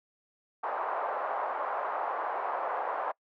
white band-pass noise, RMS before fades -33 dBFS, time 0.63-3.12 s, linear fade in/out 10 ms, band 570 to 1100 Hz, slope 24 dB/octave, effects noise-tail reverb RT60 0.1 s tail -25 dB re dry

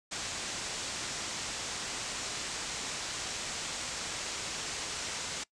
white low-pass noise, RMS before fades -38 dBFS, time 0.11-5.44 s, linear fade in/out 10 ms, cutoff 8100 Hz, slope 48 dB/octave, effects noise-tail reverb RT60 0.1 s tail -22 dB re dry

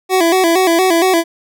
25% pulse tone with vibrato, 353.8 Hz, F4, 23 cents sharp, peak -6 dBFS, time 0.09-1.24 s, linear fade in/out 50 ms, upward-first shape square, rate 4.3 Hz, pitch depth 100 cents each way, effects none

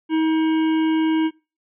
harmonic tone, 318.2 Hz, D#4, 39 cents sharp, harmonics 1 / 3 / 5 / 7 / 9 / 10, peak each -16 / -29 / -36 / -36 / -37 / -42 dBFS, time 0.09-1.31 s, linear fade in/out 50 ms, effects noise-tail reverb RT60 0.3 s tail -21 dB re dry

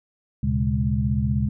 sine tone cluster, 74.9 / 120 / 135.9 / 206.1 Hz, D2 / B2 / C#3 / G#3, +35 / -49 / -34 / -13 cents, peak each -25 dBFS, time 0.43-1.49 s, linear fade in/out 5 ms, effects none

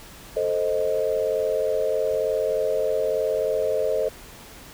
sine chord, A diminished, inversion none, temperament equal, 440 / 523.3 / 622.3 Hz, A4 / C5 / Eb5, 0 / 0 / 0 cents, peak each -25 dBFS, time 0.36-4.09 s, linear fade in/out 10 ms, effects pink hiss -44 dBFS RMS until 4.73 s

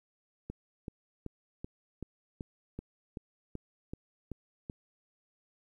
click train, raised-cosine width 3 ms, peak -26 dBFS, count 12, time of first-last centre 0.5-4.698 s, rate 2.62 Hz, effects 11-bit

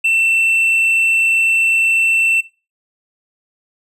triangle tone, 2683 Hz, E7, 30 cents sharp, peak -10 dBFS, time 0.04-2.41 s, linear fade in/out 10 ms, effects noise-tail reverb RT60 0.3 s tail -19 dB re dry + resampled to 32000 Hz

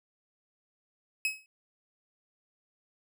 40% pulse tone with exponential decay, 2560 Hz, D#7, 49 cents sharp, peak -23 dBFS, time 1.25-1.46 s, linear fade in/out 1 ms, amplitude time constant 44 ms, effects none

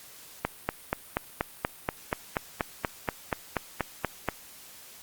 click train, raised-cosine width 0.5 ms, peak -10 dBFS, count 17, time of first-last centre 0.45-4.287 s, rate 4.17 Hz, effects white hiss -49 dBFS RMS until 5.02 s + Opus 48 kbps

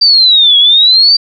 sine exponential two-way sweep, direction down then up, 4699 to 3305 to 4699 Hz, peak -3 dBFS, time 0.01-1.17 s, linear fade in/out 10 ms, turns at 0.58 s, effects none

